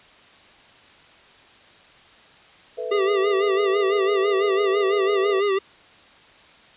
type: chord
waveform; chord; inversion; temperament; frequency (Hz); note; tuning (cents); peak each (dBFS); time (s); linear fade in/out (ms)
sine; A suspended second; none; just; 440 / 495 / 660; A4 / B4 / E5; 0 / +4 / +2; -31 / -29 / -33; 2.77-5.41; 20
type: tone with vibrato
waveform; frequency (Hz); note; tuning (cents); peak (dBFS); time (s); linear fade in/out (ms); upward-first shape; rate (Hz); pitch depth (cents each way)
square; 397.1; G4; +22; -19; 2.91-5.59; 10; sine; 6; 70
effects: white hiss -50 dBFS RMS until 6.76 s + resampled to 8000 Hz